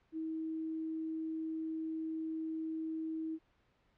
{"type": "tone", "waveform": "sine", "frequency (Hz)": 319.7, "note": "D#4", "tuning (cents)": 47, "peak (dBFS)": -36, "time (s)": [0.12, 3.39], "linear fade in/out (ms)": 50, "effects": ["pink hiss -73 dBFS RMS until 3.97 s", "low-pass 3000 Hz 12 dB/octave"]}